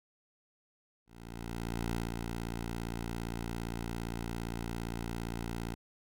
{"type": "tone with ADSR envelope", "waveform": "10% pulse", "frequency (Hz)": 57.5, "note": "A#1", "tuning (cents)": -23, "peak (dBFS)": -24, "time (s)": [1.06, 5.75], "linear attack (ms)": 880, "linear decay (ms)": 170, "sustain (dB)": -4, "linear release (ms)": 15, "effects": []}